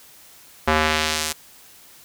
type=tone with band-pass filter sweep; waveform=square; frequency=77.78 Hz; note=D#2; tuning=in tune; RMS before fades=-21 dBFS; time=0.67-1.33 s; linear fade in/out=10 ms; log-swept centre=1200 to 8900 Hz; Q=0.74; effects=white hiss -48 dBFS RMS until 2.04 s